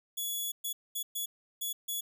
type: tone bursts at uneven times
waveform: 5% pulse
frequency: 3400 Hz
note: G#7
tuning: 40 cents sharp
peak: -25 dBFS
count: 6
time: 0.17-0.52 / 0.64-0.73 / 0.95-1.03 / 1.15-1.26 / 1.61-1.73 / 1.88-2.01 s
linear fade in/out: 10 ms
effects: none